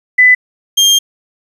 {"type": "tone pair in turn", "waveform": ["sine", "30% pulse"], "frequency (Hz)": [2000, 3201], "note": ["B6", "G7"], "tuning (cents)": [21, 36], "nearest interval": "minor sixth", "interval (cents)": 815, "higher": "second", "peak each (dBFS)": -3, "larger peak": "neither", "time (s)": [[0.18, 0.35], [0.77, 0.99]], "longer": "second", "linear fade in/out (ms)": 10, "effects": ["resampled to 32000 Hz", "7-bit"]}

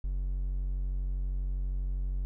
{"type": "tone", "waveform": "triangle", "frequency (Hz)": 46.25, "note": "F#1", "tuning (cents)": 0, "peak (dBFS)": -27, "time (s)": [0.04, 2.25], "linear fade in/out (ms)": 0, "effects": []}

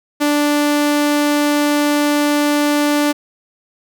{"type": "tone", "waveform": "sawtooth", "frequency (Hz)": 293.3, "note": "D4", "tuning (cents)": -2, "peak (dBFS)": -9, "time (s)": [0.2, 3.13], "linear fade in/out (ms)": 20, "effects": []}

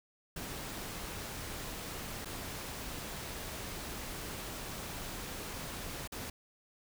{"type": "noise with dropouts", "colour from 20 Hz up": "pink", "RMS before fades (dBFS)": -42, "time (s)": [0.36, 6.3], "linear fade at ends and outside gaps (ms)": 5, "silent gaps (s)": [[2.248, 2.255], [6.076, 6.12]], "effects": []}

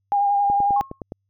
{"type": "tone with vibrato", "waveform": "sine", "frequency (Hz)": 808, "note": "G#5", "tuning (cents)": -48, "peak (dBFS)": -16, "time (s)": [0.12, 0.81], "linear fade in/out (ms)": 0, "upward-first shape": "triangle", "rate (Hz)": 11, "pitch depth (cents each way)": 26}
{"type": "click train", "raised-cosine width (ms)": 2, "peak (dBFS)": -18, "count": 7, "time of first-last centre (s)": [0.5, 1.121], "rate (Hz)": 9.66}
{"type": "tone with exponential decay", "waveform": "sine", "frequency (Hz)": 1080, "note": "C#6", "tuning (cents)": -45, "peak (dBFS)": -25, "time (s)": [0.76, 1.01], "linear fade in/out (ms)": 5, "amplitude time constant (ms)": 53}
{"effects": ["added 98 Hz sine -70 dBFS peak until 1.29 s"]}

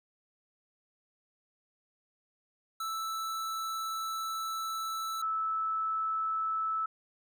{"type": "tone pair in turn", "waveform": ["square", "sine"], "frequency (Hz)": [1318.5, 1309.4], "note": ["E6", "E6"], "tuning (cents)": [0, -12], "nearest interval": "unison", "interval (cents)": 12, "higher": "first", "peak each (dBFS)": [-34, -29], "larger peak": "second", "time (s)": [[2.8, 5.22], [5.22, 6.86]], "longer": "first", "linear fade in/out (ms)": 5, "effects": []}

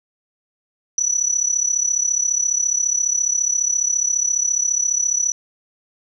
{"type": "tone with amplitude modulation", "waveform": "sine", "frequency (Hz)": 5920, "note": "F#8", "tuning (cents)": 0, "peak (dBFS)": -13, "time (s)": [0.98, 5.32], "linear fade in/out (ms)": 2, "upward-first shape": "sine", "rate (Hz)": 34.6, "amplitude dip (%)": 80, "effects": ["9-bit"]}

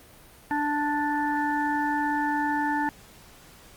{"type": "harmonic tone", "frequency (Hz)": 293.7, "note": "D4", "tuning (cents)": 0, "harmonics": [1, 3, 5, 6], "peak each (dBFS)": [-28, -26, -36, -31], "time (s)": [0.51, 2.89], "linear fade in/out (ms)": 0, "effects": ["pink hiss -51 dBFS RMS until 3.76 s", "Opus 32 kbps"]}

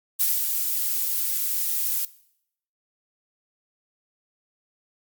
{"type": "noise with ADSR envelope", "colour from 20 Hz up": "violet", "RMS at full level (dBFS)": -20, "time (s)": [0.19, 2.05], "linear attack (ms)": 21, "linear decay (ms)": 190, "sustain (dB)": -5, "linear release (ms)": 3, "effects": ["noise-tail reverb RT60 0.7 s tail -19 dB re dry", "Opus 48 kbps"]}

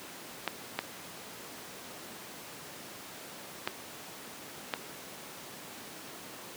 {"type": "clicks", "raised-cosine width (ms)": 0.3, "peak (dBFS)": -13, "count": 4, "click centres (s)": [0.477, 0.79, 3.675, 4.738], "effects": ["pink hiss -45 dBFS RMS until 6.56 s", "high-pass 200 Hz 12 dB/octave"]}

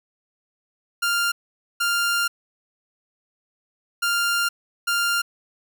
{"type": "tone bursts at uneven times", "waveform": "sawtooth", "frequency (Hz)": 1396.9, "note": "F6", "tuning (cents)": 0, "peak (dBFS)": -16, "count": 4, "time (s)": [[1.02, 1.32], [1.8, 2.28], [4.02, 4.49], [4.87, 5.22]], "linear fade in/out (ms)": 10, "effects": []}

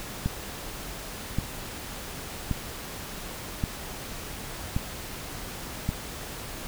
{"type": "click train", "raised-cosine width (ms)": 5, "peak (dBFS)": -13, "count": 6, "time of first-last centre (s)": [0.26, 5.891], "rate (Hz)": 0.888, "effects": ["pink hiss -38 dBFS RMS until 6.67 s"]}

